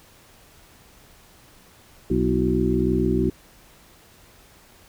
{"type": "harmonic tone with a mistuned harmonic", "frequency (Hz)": 62.3, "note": "B1", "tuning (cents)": 16, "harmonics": [1, 2, 3, 4, 5, 6], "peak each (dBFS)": [-27, -28, -25, -25, -25, -24], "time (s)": [2.1, 3.3], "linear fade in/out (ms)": 5, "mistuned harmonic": 5, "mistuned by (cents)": 85, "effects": ["pink hiss -52 dBFS RMS until 4.88 s"]}